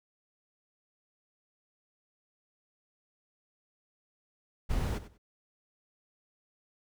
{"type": "noise with echo", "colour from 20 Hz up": "brown", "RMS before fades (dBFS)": -30, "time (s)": [4.69, 4.99], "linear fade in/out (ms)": 20, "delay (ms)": 96, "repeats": 2, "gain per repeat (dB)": -14, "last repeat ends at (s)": 5.182, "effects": []}